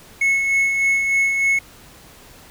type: tone with tremolo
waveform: triangle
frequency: 2192 Hz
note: C#7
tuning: 20 cents flat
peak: -12 dBFS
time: 0.21-1.59 s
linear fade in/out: 5 ms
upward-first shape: sine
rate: 3.3 Hz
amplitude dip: 40%
effects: pink hiss -45 dBFS RMS until 2.5 s